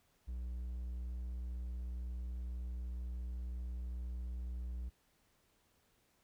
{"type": "tone", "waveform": "triangle", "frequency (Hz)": 61, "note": "B1", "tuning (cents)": -21, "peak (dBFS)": -37, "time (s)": [0.27, 4.9], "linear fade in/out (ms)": 20, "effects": ["pink hiss -74 dBFS RMS until 6.23 s"]}